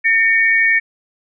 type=tone pair together; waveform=sine; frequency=1815 / 2246 Hz; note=A#6 / C#7; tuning=-47 / +22 cents; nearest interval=major third; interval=369 cents; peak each=-13 / -14 dBFS; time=0.04-0.8 s; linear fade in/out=20 ms; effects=none